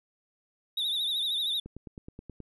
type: tone with vibrato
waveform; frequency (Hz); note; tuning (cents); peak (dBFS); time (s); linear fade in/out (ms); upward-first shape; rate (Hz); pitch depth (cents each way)
triangle; 3675; A#7; -25; -26; 0.77-1.6; 5; triangle; 13; 110
type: click train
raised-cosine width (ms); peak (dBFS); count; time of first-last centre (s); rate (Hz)
3; -29; 8; 1.66-2.403; 9.42
effects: none